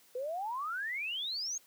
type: exponential sweep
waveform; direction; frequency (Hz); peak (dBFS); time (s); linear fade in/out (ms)
sine; up; 483.3 to 6645; -34; 0.15-1.58; 5
effects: white hiss -63 dBFS RMS until 1.66 s + high-pass 150 Hz 12 dB/octave